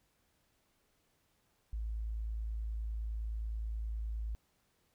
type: tone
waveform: sine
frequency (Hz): 54.8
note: A1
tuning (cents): -6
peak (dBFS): -35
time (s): 1.73-4.35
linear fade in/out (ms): 0
effects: pink hiss -75 dBFS RMS until 4.94 s